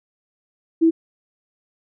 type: tone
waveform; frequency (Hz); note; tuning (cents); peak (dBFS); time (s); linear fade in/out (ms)
sine; 327.2; E4; -13; -11; 0.81-0.91; 20
effects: none